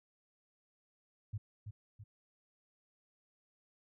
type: tone with echo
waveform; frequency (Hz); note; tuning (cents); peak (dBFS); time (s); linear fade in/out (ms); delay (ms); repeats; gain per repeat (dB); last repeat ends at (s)
sine; 104.8; G#2; +16; -36; 1.33-1.38; 10; 330; 2; -6; 2.04
effects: none